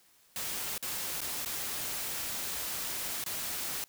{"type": "noise with dropouts", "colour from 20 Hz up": "white", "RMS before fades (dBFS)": -36, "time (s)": [0.36, 3.84], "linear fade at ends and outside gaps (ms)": 1, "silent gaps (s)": [[0.78, 0.826], [1.206, 1.215], [1.448, 1.459], [3.24, 3.262]], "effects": ["white hiss -64 dBFS RMS until 3.88 s"]}